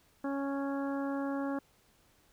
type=harmonic tone; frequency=277.2 Hz; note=C#4; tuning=in tune; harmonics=1 / 2 / 3 / 4 / 5 / 6; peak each=-33 / -39 / -43 / -45 / -47 / -49 dBFS; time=0.24-1.59 s; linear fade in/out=5 ms; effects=pink hiss -67 dBFS RMS until 2.32 s